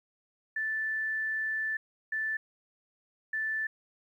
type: tone bursts at uneven times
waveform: sine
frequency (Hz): 1758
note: A6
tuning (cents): -2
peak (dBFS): -29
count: 3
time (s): 0.56-1.77 / 2.12-2.37 / 3.33-3.67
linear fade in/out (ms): 5
effects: 11-bit